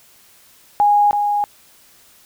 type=tone with echo; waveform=sine; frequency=824 Hz; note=G#5; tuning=14 cents flat; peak=-10 dBFS; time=0.8-1.11 s; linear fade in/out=0 ms; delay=330 ms; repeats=1; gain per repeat=-5 dB; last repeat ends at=1.44 s; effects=white hiss -50 dBFS RMS until 2.25 s